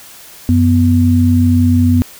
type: tone pair together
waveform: sine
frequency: 92.5 / 246.9 Hz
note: F#2 / B3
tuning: 0 / 0 cents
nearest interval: octave + perfect fourth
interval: 1700 cents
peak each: -10 dBFS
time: 0.49-2.02 s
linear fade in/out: 0 ms
effects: white hiss -37 dBFS RMS until 2.19 s